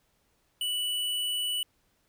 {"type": "tone with hard clipping", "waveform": "sine", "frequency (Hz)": 2960, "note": "F#7", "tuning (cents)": 0, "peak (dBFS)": -29, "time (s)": [0.61, 1.63], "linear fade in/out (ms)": 2, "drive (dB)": 16, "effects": ["pink hiss -71 dBFS RMS until 2.08 s"]}